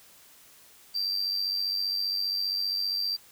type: tone with amplitude modulation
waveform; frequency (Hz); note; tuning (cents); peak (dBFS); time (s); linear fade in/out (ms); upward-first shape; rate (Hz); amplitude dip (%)
triangle; 4699; D8; 0; -23; 0.94-3.17; 20; sine; 95.1; 55
effects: white hiss -55 dBFS RMS until 3.31 s